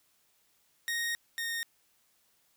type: tone pair in turn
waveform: sawtooth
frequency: 1864.7 / 1847.5 Hz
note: A#6 / A#6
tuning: 0 / -16 cents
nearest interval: unison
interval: 16 cents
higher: first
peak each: -27 / -29 dBFS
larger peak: first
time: 0.88-1.15 / 1.38-1.63 s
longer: first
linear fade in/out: 0 ms
effects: white hiss -70 dBFS RMS until 2.56 s